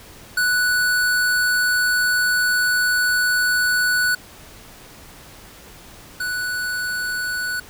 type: tone pair in turn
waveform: square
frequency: 1480 / 1480 Hz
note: F#6 / F#6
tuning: 0 / 0 cents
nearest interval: unison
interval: 0 cents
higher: neither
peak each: -17 / -23 dBFS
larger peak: first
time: 0.37-4.15 / 6.2-7.6 s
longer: first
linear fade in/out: 5 ms
effects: pink hiss -43 dBFS RMS until 7.69 s